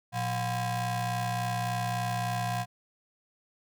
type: ring-modulated tone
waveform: 35% pulse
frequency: 298.5 Hz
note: D4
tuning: 28 cents sharp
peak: -24 dBFS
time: 0.12-2.66 s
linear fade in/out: 50 ms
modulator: 416 Hz
effects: none